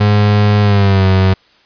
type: tone with pitch glide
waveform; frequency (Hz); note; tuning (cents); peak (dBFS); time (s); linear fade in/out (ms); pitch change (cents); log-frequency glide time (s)
35% pulse; 103.83 to 94.66; G#2 to F#2; 0 to +40; -6; 0-1.34; 10; -160; 0.61-1.06
effects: white hiss -50 dBFS RMS until 1.65 s + resampled to 11025 Hz